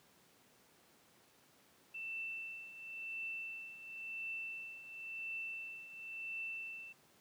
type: tone with tremolo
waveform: sine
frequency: 2670 Hz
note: E7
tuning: 22 cents sharp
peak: -39 dBFS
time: 1.94-6.93 s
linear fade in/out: 10 ms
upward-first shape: triangle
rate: 0.95 Hz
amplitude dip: 75%
effects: pink hiss -67 dBFS RMS until 7.2 s + high-pass 150 Hz 12 dB/octave